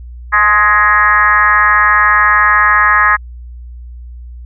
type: tone with frequency modulation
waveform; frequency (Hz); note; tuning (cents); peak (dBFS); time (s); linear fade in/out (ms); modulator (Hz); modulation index
sine; 1463; F#6; -20; -6; 0.32-3.17; 20; 206; 2.2
effects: added 60 Hz sine -27 dBFS peak until 4.45 s

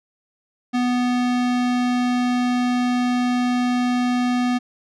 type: tone with low-pass filter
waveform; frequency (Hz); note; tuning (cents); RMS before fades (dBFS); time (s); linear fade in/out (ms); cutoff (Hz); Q
square; 246.9; B3; 0; -20; 0.73-4.59; 20; 5200; 0.66
effects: none

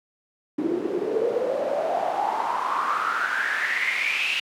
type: noise with band-pass filter sweep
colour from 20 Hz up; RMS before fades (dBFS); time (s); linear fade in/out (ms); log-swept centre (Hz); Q
pink; -25; 0.58-4.4; 5; 310 to 2800; 8.1
effects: high-pass 200 Hz 12 dB/octave

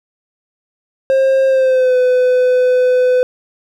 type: tone with pitch glide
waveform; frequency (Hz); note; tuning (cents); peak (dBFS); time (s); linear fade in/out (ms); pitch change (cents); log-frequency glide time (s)
triangle; 533 to 503.4; C5 to B4; +32 to +33; -7; 1.1-3.23; 0; -99; 1.47-1.97
effects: none

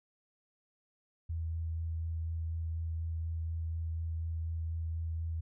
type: tone with vibrato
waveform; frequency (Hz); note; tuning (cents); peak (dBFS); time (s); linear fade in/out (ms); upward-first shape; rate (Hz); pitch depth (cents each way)
sine; 81.8; E2; -13; -33; 1.29-5.41; 10; sine; 4.1; 11
effects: none

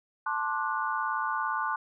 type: chord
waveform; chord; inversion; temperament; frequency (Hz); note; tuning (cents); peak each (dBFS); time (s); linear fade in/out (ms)
sine; D dominant seventh; second; just; 881 / 1057.2 / 1174.7 / 1468.3; A5 / C6 / D6 / F#6; +2 / +18 / 0 / -14; -33; 0.26-1.76; 5
effects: none

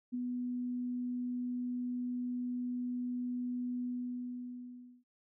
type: tone with ADSR envelope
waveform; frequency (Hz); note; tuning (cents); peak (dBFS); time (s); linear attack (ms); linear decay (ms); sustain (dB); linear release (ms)
sine; 246.9; B3; 0; -32; 0.12-5.04; 25; 8; -2; 1200
effects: none

